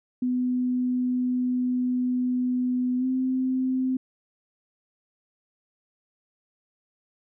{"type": "tone with pitch glide", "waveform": "sine", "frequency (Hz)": [250.3, 258.7], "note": ["B3", "C4"], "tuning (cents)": [23, -19], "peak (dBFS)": -22, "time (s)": [0.22, 3.97], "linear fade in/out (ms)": 5, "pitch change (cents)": 58, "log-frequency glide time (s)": [2.98, 3.05], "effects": []}